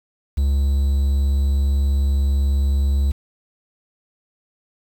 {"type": "tone with quantisation", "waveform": "triangle", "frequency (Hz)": 69.2, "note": "C#2", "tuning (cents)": -2, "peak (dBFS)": -13, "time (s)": [0.37, 3.12], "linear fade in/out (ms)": 10, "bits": 7, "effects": []}